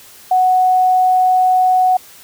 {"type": "tone", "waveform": "sine", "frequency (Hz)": 740, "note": "F#5", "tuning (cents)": 0, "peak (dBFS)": -9, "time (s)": [0.31, 1.97], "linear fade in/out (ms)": 5, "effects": ["white hiss -41 dBFS RMS until 2.23 s"]}